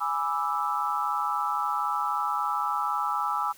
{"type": "chord", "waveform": "sine", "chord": "E dominant seventh", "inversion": "first", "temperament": "equal", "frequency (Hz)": [830.6, 987.8, 1174.7, 1318.5], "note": ["G#5", "B5", "D6", "E6"], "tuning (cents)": [0, 0, 0, 0], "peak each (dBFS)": [-31, -32, -31, -29], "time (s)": [0, 3.53], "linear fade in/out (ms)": 20, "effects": ["white hiss -53 dBFS RMS until 3.57 s"]}